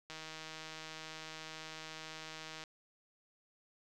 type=click train; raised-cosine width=0.2 ms; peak=-29 dBFS; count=402; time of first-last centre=0.1-2.638 s; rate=158 Hz; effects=none